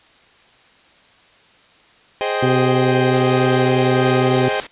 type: chord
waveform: sawtooth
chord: Ab major seventh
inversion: none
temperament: equal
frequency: 415.3 / 523.3 / 622.3 / 784 Hz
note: Ab4 / C5 / Eb5 / G5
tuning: 0 / 0 / 0 / 0 cents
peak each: -20 dBFS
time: 2.21-4.6 s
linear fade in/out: 0 ms
type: harmonic tone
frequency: 128.1 Hz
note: C3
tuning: 36 cents flat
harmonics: 1 / 2 / 3 / 4 / 6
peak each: -19 / -20 / -18 / -28 / -29 dBFS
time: 2.42-4.49 s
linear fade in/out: 10 ms
type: noise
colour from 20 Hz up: white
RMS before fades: -29 dBFS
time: 3.13-4.67 s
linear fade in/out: 5 ms
effects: white hiss -51 dBFS RMS until 4.71 s + resampled to 8000 Hz